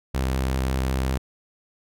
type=tone with vibrato; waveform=sawtooth; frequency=65.41 Hz; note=C2; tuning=in tune; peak=-18 dBFS; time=0.14-1.18 s; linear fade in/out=10 ms; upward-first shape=square; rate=5.4 Hz; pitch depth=11 cents each way; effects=none